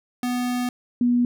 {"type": "tone pair in turn", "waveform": ["square", "sine"], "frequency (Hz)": [246.9, 242.9], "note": ["B3", "B3"], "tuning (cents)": [0, -29], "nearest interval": "unison", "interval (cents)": 29, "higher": "first", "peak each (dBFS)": [-23, -16], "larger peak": "second", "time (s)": [[0.23, 0.69], [1.01, 1.25]], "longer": "first", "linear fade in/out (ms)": 2, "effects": []}